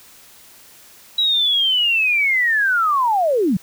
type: linear sweep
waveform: sine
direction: down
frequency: 3900 to 161.3 Hz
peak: -14 dBFS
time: 1.18-3.57 s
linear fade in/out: 5 ms
effects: white hiss -46 dBFS RMS until 3.62 s